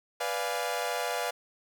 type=chord; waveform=sawtooth; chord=B diminished seventh; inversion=none; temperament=equal; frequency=493.9 / 587.3 / 698.5 / 830.6 Hz; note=B4 / D5 / F5 / Ab5; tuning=0 / 0 / 0 / 0 cents; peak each=-31 / -32 / -30 / -33 dBFS; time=0.2-1.31 s; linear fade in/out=10 ms; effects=none